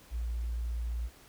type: tone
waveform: sine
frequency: 58.27 Hz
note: A#1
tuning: in tune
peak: -31 dBFS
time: 0.1-1.1 s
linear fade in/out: 50 ms
effects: pink hiss -57 dBFS RMS until 1.28 s